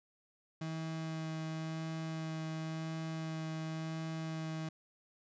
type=tone with vibrato; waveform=35% pulse; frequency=160 Hz; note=D#3; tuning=49 cents sharp; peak=-36 dBFS; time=0.61-4.69 s; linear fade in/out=5 ms; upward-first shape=sine; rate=0.94 Hz; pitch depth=10 cents each way; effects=resampled to 16000 Hz